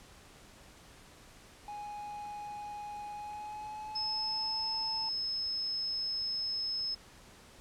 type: tone with pitch glide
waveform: triangle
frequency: 830.6 to 885.1 Hz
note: G#5 to A5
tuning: 0 to +10 cents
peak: -38 dBFS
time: 1.68-5.09 s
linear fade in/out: 2 ms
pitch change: +110 cents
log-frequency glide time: 3.12-4.72 s
type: tone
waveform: sine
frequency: 5190 Hz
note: E8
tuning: 28 cents flat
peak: -32 dBFS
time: 3.95-6.95 s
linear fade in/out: 10 ms
effects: pink hiss -56 dBFS RMS until 7.6 s + low-pass 10000 Hz 12 dB/octave